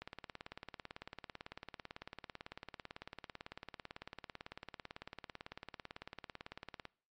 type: click train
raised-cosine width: 0.3 ms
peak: -29 dBFS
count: 124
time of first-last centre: 0.02-6.853 s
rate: 18 Hz
effects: noise-tail reverb RT60 0.5 s tail -24 dB re dry + MP3 48 kbps